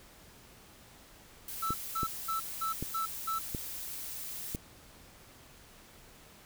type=noise; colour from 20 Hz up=blue; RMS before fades=-41 dBFS; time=1.48-4.56 s; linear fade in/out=2 ms
type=tone bursts; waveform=triangle; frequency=1318.5 Hz; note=E6; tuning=in tune; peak=-29 dBFS; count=6; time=1.62-3.39 s; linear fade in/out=10 ms; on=120 ms; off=210 ms
type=clicks; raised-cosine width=3 ms; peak=-22 dBFS; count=5; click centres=1.706 / 2.032 / 2.826 / 3.548 / 4.549 s
effects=pink hiss -56 dBFS RMS until 6.45 s